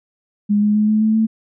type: tone with pitch steps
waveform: sine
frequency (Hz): 206.3 / 209.2 / 212.1 / 215.1 / 218.1 / 221.1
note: G#3 / G#3 / G#3 / A3 / A3 / A3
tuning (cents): -11 / +13 / +37 / -39 / -15 / +9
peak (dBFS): -12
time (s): 0.49-1.27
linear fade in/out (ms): 20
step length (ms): 130
effects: none